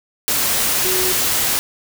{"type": "tone in noise", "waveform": "sine", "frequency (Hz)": 370, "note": "F#4", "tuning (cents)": 0, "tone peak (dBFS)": -22, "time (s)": [0.85, 1.12], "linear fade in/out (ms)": 0, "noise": "white", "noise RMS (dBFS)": -18, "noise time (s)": [0.28, 1.59], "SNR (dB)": -7, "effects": []}